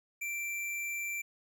square tone, 2349 Hz, D7, in tune, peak -35 dBFS, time 0.21-1.22 s, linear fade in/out 10 ms, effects 12-bit

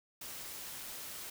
white noise, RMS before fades -45 dBFS, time 0.21-1.3 s, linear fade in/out 5 ms, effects none

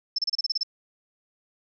sine tone bursts, 5290 Hz, E8, 5 cents sharp, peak -22 dBFS, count 9, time 0.16-0.633 s, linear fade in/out 5 ms, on 25 ms, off 31 ms, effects none

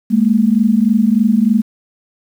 sine tone pair together, 207.7 / 231 Hz, G#3 / A#3, 0 / -16 cents, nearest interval major second, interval 184 cents, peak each -12 dBFS, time 0.1-1.62 s, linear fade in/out 20 ms, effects 7-bit

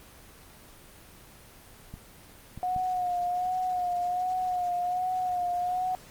clicks, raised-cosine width 5 ms, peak -27 dBFS, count 3, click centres 1.94 / 2.576 / 2.763 s
sine tone with vibrato, 724 Hz, F#5, 38 cents flat, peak -26 dBFS, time 2.63-5.95 s, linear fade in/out 0 ms, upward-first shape sine, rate 1.3 Hz, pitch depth 37 cents each way
effects pink hiss -51 dBFS RMS until 6.1 s + Opus 24 kbps

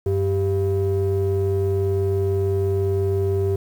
triangle ring-modulated tone, 148.5 Hz, D3, 20 cents sharp, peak -13 dBFS, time 0.06-3.56 s, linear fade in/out 5 ms, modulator 244 Hz, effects 8-bit

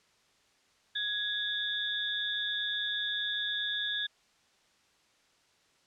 sine tone cluster, 1668 / 3453 / 3662 Hz, G#6 / A7 / A#7, +7 / -33 / -32 cents, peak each -35 / -34 / -35 dBFS, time 0.95-4.07 s, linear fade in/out 10 ms, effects white hiss -67 dBFS RMS until 5.86 s + low-pass 6000 Hz 12 dB/octave

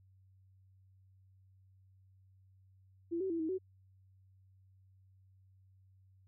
sine tone with pitch steps, 338.1 / 381 / 332.5 / 318.4 / 375.1 Hz, E4 / G4 / E4 / D#4 / F#4, +44 / -49 / +15 / +40 / +24 cents, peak -33 dBFS, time 3.11-3.585 s, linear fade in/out 20 ms, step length 95 ms, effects added 95 Hz sine -62 dBFS peak until 6.27 s

